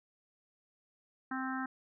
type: harmonic tone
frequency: 261.6 Hz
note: C4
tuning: in tune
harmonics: 1 / 3 / 4 / 5 / 6 / 7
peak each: -37 / -43 / -45 / -42 / -42 / -47 dBFS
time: 1.31-1.66 s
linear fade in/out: 5 ms
effects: none